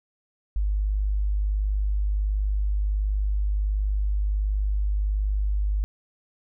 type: tone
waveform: sine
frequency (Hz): 50.7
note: G#1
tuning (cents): -41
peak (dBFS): -21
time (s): 0.56-5.84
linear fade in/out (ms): 0
effects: none